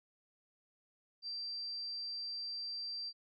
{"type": "tone", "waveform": "sine", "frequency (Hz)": 4700, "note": "D8", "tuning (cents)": 1, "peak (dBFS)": -39, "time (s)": [1.22, 3.13], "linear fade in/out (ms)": 50, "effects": []}